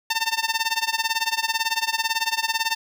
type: tone with tremolo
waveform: 10% pulse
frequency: 900 Hz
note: A5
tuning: 39 cents sharp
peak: -10 dBFS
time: 0.1-2.75 s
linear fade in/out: 5 ms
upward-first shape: sine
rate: 18 Hz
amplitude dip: 90%
effects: none